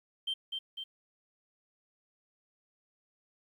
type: tone with echo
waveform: sine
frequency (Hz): 3136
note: G7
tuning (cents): 0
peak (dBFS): -29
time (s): 0.27-0.34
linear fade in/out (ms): 10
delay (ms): 250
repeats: 2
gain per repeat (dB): -4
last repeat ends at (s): 0.84
effects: tanh soft clip ceiling -28 dBFS + 11-bit